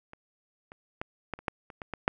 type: clicks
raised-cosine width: 0.5 ms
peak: -30 / -30 / -18 / -17 / -30 / -13 / -30 / -23 / -19 / -8 dBFS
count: 10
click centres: 0.134 / 0.719 / 1.015 / 1.337 / 1.39 / 1.482 / 1.702 / 1.818 / 1.937 / 2.079 s
effects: none